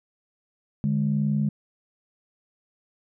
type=tone pair together; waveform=sine; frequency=146.83 / 207.6 Hz; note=D3 / G#3; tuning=0 / 0 cents; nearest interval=tritone; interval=600 cents; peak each=-23 / -23 dBFS; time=0.84-1.49 s; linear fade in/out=0 ms; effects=tanh soft clip ceiling -13 dBFS